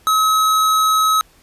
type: tone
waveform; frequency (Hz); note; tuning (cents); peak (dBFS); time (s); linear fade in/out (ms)
square; 1281; E6; -50; -13; 0.07-1.21; 0
effects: pink hiss -52 dBFS RMS until 1.42 s + resampled to 32000 Hz